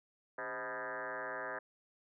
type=tone with frequency modulation; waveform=sine; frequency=1108.7 Hz; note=C#6; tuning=in tune; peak=-38 dBFS; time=0.38-1.59 s; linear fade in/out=5 ms; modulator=118 Hz; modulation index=5.8; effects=none